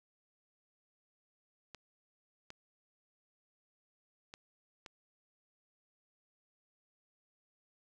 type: clicks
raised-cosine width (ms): 0.2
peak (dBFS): -30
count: 4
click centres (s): 1.747 / 2.504 / 4.339 / 4.862
effects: none